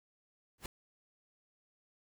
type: noise with exponential growth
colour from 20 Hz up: pink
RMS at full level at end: -38 dBFS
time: 0.58-0.66 s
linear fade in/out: 2 ms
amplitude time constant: 16 ms
effects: none